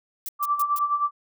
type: noise bursts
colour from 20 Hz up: violet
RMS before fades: -32 dBFS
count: 4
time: 0.26-0.788 s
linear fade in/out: 0 ms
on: 27 ms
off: 140 ms
type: tone with tremolo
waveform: sine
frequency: 1168 Hz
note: D6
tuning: 10 cents flat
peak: -18 dBFS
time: 0.39-1.11 s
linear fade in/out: 50 ms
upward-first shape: sine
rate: 9.6 Hz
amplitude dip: 70%
effects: none